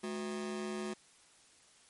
40% pulse ring-modulated tone, 289.7 Hz, D4, 24 cents flat, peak -33 dBFS, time 0.03-0.94 s, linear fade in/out 10 ms, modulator 77.1 Hz, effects white hiss -63 dBFS RMS until 1.89 s + MP3 48 kbps

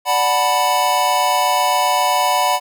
square chord, B minor seventh, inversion first, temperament equal, 587.3 / 740 / 880 / 987.8 Hz, D5 / F#5 / A5 / B5, 0 / 0 / 0 / 0 cents, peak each -24 / -19 / -24 / -18 dBFS, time 0.05-2.6 s, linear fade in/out 50 ms, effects none

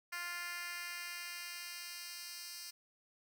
10% pulse tone with high-pass filter sweep, 349.2 Hz, F4, in tune, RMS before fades -45 dBFS, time 0.12-2.71 s, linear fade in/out 10 ms, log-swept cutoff 1600 to 4500 Hz, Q 1.2, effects none

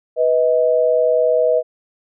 sine tone pair together, 492.4 / 632 Hz, B4 / D#5, -5 / +27 cents, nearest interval major third, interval 432 cents, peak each -15 dBFS, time 0.16-1.63 s, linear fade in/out 50 ms, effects none

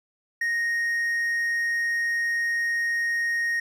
triangle tone, 1864.7 Hz, A#6, in tune, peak -21 dBFS, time 0.41-3.6 s, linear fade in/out 5 ms, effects none

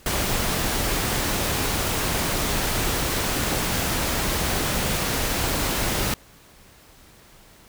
pink noise, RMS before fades -24 dBFS, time 0.06-6.14 s, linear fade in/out 2 ms, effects pink hiss -51 dBFS RMS until 7.68 s

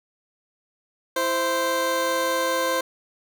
20% pulse tone pair together, 332.4 / 521 Hz, E4 / C5, +15 / -7 cents, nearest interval minor sixth, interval 778 cents, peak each -25 / -17 dBFS, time 1.16-2.81 s, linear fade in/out 5 ms, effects none

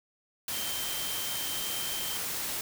sine tone in noise, 3132 Hz, G7, 2 cents flat, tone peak -38 dBFS, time 0.53-2.17 s, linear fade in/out 2 ms, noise white, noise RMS -34 dBFS, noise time 0.48-2.61 s, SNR -7 dB, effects none

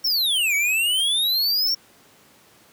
square exponential two-way sweep, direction down then up, 5590 to 2240 to 5590 Hz, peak -19 dBFS, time 0.04-1.75 s, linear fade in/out 10 ms, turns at 0.55 s, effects pink hiss -53 dBFS RMS until 2.72 s + high-pass 150 Hz 12 dB/octave

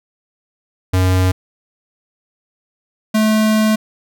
square tone pair in turn, 92.5 / 216.6 Hz, F#2 / A3, 0 / -27 cents, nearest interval octave + minor third, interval 1473 cents, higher second, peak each -12 dBFS, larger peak neither, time 0.93-1.32 / 3.14-3.76 s, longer second, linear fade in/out 10 ms, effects none

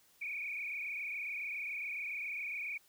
sine tone with frequency modulation, 2349 Hz, D7, in tune, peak -37 dBFS, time 0.21-2.78 s, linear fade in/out 10 ms, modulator 27.2 Hz, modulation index 4.6, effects white hiss -67 dBFS RMS until 2.88 s

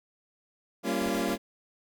25% pulse chord, G half-diminished seventh, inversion none, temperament equal with one note detuned, 196 / 233.1 / 277.2 / 342.6 Hz, G3 / Bb3 / Db4 / F4, 0 / 0 / 0 / -33 cents, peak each -29 dBFS, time 0.83-1.38 s, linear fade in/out 50 ms
pink noise bursts, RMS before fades -44 dBFS, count 3, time 1-1.363 s, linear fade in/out 10 ms, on 95 ms, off 39 ms
effects none

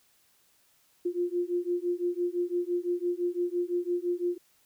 sine beating tone pair, 349.2 / 355.1 Hz, F4 / F4, 0 / +29 cents, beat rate 5.9 Hz, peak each -30 dBFS, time 1.05-4.38 s, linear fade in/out 10 ms, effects white hiss -66 dBFS RMS until 4.65 s

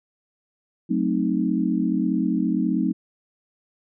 sine chord, F# diminished seventh, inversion none, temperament equal, 185 / 220 / 261.6 / 311.1 Hz, F#3 / A3 / C4 / Eb4, 0 / 0 / 0 / 0 cents, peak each -25 dBFS, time 0.89-2.93 s, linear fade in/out 20 ms, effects none

